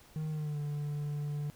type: tone with pitch glide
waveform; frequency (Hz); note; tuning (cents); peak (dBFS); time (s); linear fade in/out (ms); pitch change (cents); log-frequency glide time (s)
triangle; 155.56 to 146.83; D#3 to D3; 0 to 0; -31; 0.16-1.5; 0; -100; 0.29-0.59
effects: pink hiss -59 dBFS RMS until 1.55 s